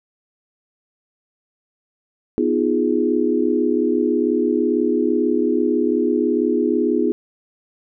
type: chord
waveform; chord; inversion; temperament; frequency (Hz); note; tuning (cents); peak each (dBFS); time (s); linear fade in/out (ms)
sine; F half-diminished seventh; second; equal with one note detuned; 248.7 / 311.1 / 349.2 / 415.3; Cb4 / Eb4 / F4 / Ab4; +12 / 0 / 0 / 0; -21; 2.38-7.12; 0
effects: none